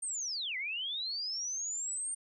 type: linear two-way sweep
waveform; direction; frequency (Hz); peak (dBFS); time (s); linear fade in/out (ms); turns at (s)
sine; down then up; 8870 to 1970 to 8870; -34; 0.02-2.15; 10; 0.57
effects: none